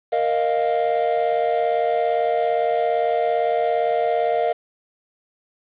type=chord; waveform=triangle; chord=Bb suspended fourth; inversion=none; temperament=just; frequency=466.2 / 621.6 / 699.2 Hz; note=Bb4 / Eb5 / F5; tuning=0 / -2 / +2 cents; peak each=-21 / -21 / -19 dBFS; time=0.12-4.53 s; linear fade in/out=10 ms; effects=resampled to 8000 Hz + 7-bit